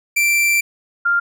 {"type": "tone pair in turn", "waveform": ["45% pulse", "sine"], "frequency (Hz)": [2349, 1396.7], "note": ["D7", "F6"], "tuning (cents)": [0, 0], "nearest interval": "major sixth", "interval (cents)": 900, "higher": "first", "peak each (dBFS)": -13, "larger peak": "neither", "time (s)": [[0.16, 0.61], [1.05, 1.2]], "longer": "first", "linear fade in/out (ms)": 10, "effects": []}